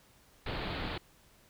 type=low-pass noise; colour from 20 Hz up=pink; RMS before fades=-37 dBFS; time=0.46-0.98 s; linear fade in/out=5 ms; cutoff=4500 Hz; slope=96 dB/octave; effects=pink hiss -63 dBFS RMS until 1.49 s